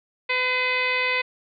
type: harmonic tone with a mistuned harmonic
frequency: 504 Hz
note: B4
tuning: 35 cents sharp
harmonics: 1 / 2 / 3 / 4 / 5 / 6 / 7 / 8 / 9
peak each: -30 / -30 / -34 / -24 / -26 / -38 / -35 / -38 / -40 dBFS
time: 0.29-1.22 s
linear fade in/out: 10 ms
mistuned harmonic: 4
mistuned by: +22 cents
effects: none